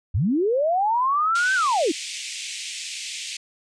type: linear two-way sweep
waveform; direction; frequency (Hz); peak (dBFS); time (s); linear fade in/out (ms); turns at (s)
sine; up then down; 69.8 to 1568 to 268.2; -18; 0.14-1.92; 10; 1.54
type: band-pass noise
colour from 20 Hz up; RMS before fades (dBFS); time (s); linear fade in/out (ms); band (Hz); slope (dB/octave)
pink; -33; 1.35-3.37; 5; 2200 to 8800; 48
effects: none